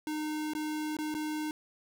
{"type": "tone with dropouts", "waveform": "square", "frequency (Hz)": 306.1, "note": "D#4", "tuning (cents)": -28, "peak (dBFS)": -33, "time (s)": [0.07, 1.51], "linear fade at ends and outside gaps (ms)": 1, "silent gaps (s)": [[0.535, 0.55], [0.968, 0.987], [1.142, 1.149]], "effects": []}